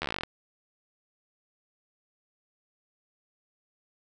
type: slowing click train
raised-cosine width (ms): 0.3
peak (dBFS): -14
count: 13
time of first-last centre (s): 0.02-0.235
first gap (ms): 12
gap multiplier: 1.07
effects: none